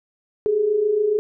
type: tone pair together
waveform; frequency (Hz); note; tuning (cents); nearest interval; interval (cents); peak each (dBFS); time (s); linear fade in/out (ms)
sine; 396.2 / 423.4; G4 / G#4; +18 / +33; minor second; 115; -25 / -17; 0.46-1.19; 0
effects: none